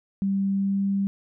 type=tone with pitch glide; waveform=sine; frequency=195.9 to 197.26 Hz; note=G3 to G3; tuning=-1 to +11 cents; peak=-21 dBFS; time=0.22-1.07 s; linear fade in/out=0 ms; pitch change=+12 cents; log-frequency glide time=0.5-0.83 s; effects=none